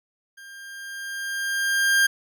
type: tone with level ramp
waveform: 40% pulse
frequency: 1600 Hz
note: G6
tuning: 35 cents sharp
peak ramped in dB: -41 to -14 dBFS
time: 0.37-2.07 s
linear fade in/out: 10 ms
effects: none